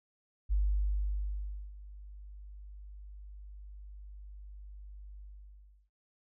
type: tone with ADSR envelope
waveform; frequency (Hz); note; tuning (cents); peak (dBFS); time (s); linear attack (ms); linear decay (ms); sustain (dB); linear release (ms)
sine; 49.99; G1; +35; -25; 0.49-5.9; 31; 1200; -20; 690
effects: none